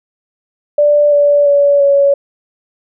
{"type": "tone with pitch steps", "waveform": "sine", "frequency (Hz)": [587.3, 578.5, 569.9, 561.4], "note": ["D5", "D5", "C#5", "C#5"], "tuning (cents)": [0, -26, 48, 22], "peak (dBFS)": -6, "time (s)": [0.78, 2.14], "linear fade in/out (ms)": 5, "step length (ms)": 340, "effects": []}